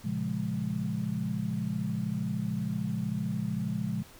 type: chord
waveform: sine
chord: Bb minor seventh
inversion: none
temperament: equal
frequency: 116.54 / 138.59 / 174.61 / 207.7 Hz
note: Bb2 / Db3 / F3 / Ab3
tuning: 0 / 0 / 0 / 0 cents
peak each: -36 / -36 / -34 / -33 dBFS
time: 0.04-4.03 s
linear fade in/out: 10 ms
effects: pink hiss -53 dBFS RMS until 4.19 s